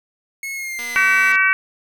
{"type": "tone with pitch glide", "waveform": "45% pulse", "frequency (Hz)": [2181, 2000], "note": ["C#7", "B6"], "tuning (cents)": [-29, 21], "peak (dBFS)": -25, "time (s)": [0.43, 1.32], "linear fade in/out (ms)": 2, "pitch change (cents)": -150, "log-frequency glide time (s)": [0.54, 1.04]}
{"type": "click train", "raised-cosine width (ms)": 0.2, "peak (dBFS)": -18, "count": 137, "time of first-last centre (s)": [0.79, 1.357], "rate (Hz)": 240}
{"type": "harmonic tone", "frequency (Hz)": 381.2, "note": "G4", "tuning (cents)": -48, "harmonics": [3, 4, 5, 6, 7], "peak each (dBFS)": [-23, -16, -21, -17, -25], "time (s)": [0.96, 1.53], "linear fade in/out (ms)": 0}
{"effects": []}